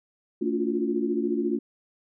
sine tone cluster, 225 / 286.4 / 344.3 / 358.5 Hz, A3 / D4 / F4 / F4, +39 / -43 / -25 / +45 cents, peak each -29 dBFS, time 0.41-1.59 s, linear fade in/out 10 ms, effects none

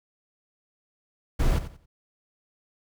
brown noise with echo, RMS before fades -21 dBFS, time 1.39-1.59 s, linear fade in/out 10 ms, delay 90 ms, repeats 3, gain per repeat -12 dB, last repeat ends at 1.86 s, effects none

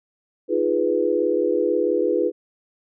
sine chord, F half-diminished seventh, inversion third, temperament equal, 311.1 / 349.2 / 415.3 / 493.9 Hz, Eb4 / F4 / Ab4 / Cb5, 0 / 0 / 0 / 0 cents, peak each -26 / -23 / -23 / -22 dBFS, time 0.48-2.32 s, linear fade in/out 50 ms, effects none

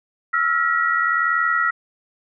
sine tone cluster, 1318 / 1399 / 1917 Hz, E6 / F6 / A#6, -1 / +3 / +48 cents, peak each -21 dBFS, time 0.33-1.71 s, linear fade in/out 10 ms, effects none

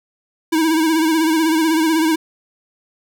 square tone with vibrato, 320 Hz, D#4, 49 cents sharp, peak -14 dBFS, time 0.52-2.16 s, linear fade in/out 10 ms, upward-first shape sine, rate 16 Hz, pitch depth 59 cents each way, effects none

